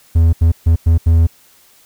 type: tone bursts at uneven times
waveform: triangle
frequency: 82.41 Hz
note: E2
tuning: in tune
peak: -5 dBFS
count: 5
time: 0.15-0.33 / 0.41-0.52 / 0.66-0.76 / 0.86-0.98 / 1.06-1.27 s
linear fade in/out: 10 ms
effects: white hiss -49 dBFS RMS until 1.85 s